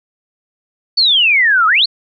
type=exponential two-way sweep; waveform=sine; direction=down then up; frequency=4578 to 1244.5 to 4578 Hz; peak=-8 dBFS; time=0.97-1.86 s; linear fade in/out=10 ms; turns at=1.67 s; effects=none